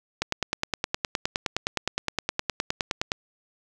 click train, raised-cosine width 0.2 ms, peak -7 dBFS, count 29, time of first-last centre 0.22-3.119 s, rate 9.66 Hz, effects none

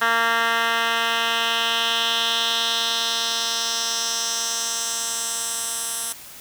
10% pulse tone with band-pass filter sweep, 230 Hz, A#3, 23 cents flat, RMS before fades -23 dBFS, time 0.01-6.13 s, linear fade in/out 10 ms, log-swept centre 1800 to 9800 Hz, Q 2.2, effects white hiss -41 dBFS RMS until 6.4 s

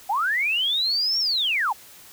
sine linear two-way sweep, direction up then down, 740 to 5588 to 740 Hz, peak -20 dBFS, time 0.09-1.73 s, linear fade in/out 10 ms, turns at 1.19 s, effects white hiss -47 dBFS RMS until 2.12 s

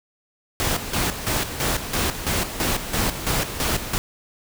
pink noise with tremolo, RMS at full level -22 dBFS, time 0.6-3.98 s, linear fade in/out 0 ms, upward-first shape square, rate 3 Hz, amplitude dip 65%, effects none

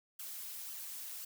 blue noise with flanger, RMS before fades -45 dBFS, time 0.19-1.25 s, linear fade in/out 5 ms, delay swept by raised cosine 0.64 to 6.04 ms, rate 1.9 Hz, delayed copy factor +0.6, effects none

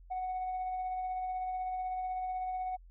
sine tone with tremolo, 741 Hz, F#5, 2 cents sharp, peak -30 dBFS, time 0.1-2.77 s, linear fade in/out 20 ms, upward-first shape triangle, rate 16 Hz, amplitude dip 35%, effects tanh soft clip ceiling -31 dBFS + added 43 Hz sine -52 dBFS peak until 2.9 s

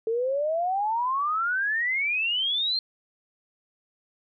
sine exponential sweep, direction up, 440 to 4240 Hz, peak -23 dBFS, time 0.07-2.79 s, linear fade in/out 2 ms, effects none

